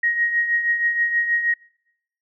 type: tone with tremolo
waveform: sine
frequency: 1882 Hz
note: A#6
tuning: 16 cents sharp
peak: -15 dBFS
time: 0.03-1.54 s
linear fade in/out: 5 ms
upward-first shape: triangle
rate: 6.3 Hz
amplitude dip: 65%
effects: noise-tail reverb RT60 0.8 s tail -26 dB re dry